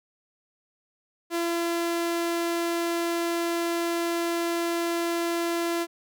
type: tone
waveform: sawtooth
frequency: 339.5 Hz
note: F4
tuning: 49 cents flat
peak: -21 dBFS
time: 1.3-5.87 s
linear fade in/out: 50 ms
effects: none